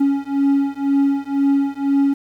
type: beating tone pair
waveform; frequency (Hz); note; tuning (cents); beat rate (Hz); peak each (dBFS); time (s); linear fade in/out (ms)
triangle; 277.2 / 279.2; C#4 / C#4; 0 / +13; 2; -16; 0-2.14; 10
effects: 8-bit